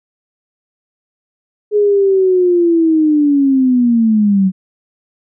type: linear sweep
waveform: sine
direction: down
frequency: 421 to 185 Hz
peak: -8 dBFS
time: 1.71-4.52 s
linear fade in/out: 50 ms
effects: none